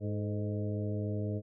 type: harmonic tone with a mistuned harmonic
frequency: 103.83 Hz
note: G#2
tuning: in tune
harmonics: 1 / 2 / 3 / 4 / 5 / 6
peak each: -33 / -39 / -41 / -42 / -45 / -45 dBFS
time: 0-1.42 s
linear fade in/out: 50 ms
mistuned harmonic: 4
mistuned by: +57 cents
effects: none